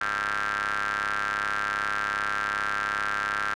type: ring-modulated tone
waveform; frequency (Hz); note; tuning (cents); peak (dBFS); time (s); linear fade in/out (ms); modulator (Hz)
sawtooth; 102.6; G#2; -21; -19; 0.01-3.54; 0; 1470
effects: low-pass 7000 Hz 12 dB/octave